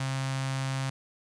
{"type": "tone with notch filter", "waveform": "sawtooth", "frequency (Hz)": 133.9, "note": "C3", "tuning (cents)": 40, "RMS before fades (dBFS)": -31, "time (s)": [0, 0.9], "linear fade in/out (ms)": 5, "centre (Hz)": 370, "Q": 0.59, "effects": ["resampled to 22050 Hz", "9-bit"]}